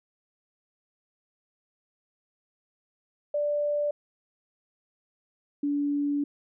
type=tone pair in turn; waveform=sine; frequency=587.3 / 287.8 Hz; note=D5 / D4; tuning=0 / -35 cents; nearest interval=octave; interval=1235 cents; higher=first; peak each=-24 dBFS; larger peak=neither; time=3.34-3.91 / 5.63-6.24 s; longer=second; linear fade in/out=5 ms; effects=none